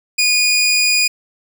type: tone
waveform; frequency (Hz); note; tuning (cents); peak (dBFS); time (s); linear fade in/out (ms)
20% pulse; 2457; D#7; -22; -7; 0.18-1.08; 10
effects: none